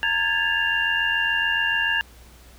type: tone cluster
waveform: sine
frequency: 915 / 1645 / 1732 / 2789 Hz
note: A#5 / G#6 / A6 / F7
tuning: -32 / -17 / -28 / -3 cents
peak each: -31 / -23 / -26 / -24 dBFS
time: 0.03-2.01 s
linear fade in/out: 0 ms
effects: added 60 Hz sine -47 dBFS peak until 2.58 s + pink hiss -51 dBFS RMS until 2.58 s